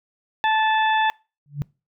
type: harmonic tone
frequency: 874 Hz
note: A5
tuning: 12 cents flat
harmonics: 1 / 2 / 3 / 4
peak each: -18 / -23 / -30 / -30 dBFS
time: 0.44-1.1 s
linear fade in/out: 0 ms
type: tone with exponential growth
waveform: sine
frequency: 144.3 Hz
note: D3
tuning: 30 cents flat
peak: -18 dBFS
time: 1.46-1.62 s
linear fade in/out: 0 ms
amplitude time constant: 33 ms
effects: noise-tail reverb RT60 0.3 s tail -24 dB re dry